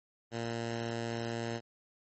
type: tone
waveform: 10% pulse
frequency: 116.1 Hz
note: A#2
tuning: 7 cents flat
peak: -26 dBFS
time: 0.31-1.61 s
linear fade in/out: 50 ms
effects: MP3 32 kbps